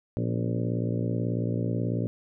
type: harmonic tone with a mistuned harmonic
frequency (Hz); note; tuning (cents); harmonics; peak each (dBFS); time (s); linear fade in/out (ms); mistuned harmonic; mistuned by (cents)
58.3; A#1; +1; 2 / 3 / 4 / 5 / 6 / 7 / 8 / 9 / 10; -28 / -32 / -34 / -36 / -38 / -39 / -40 / -41 / -42; 0.17-2.07; 0; 4; +79
effects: none